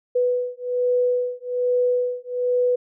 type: beating tone pair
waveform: sine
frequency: 493.9 / 495.1 Hz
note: B4 / B4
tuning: 0 / +4 cents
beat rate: 1.2 Hz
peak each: -22 dBFS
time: 0.15-2.76 s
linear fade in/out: 10 ms
effects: none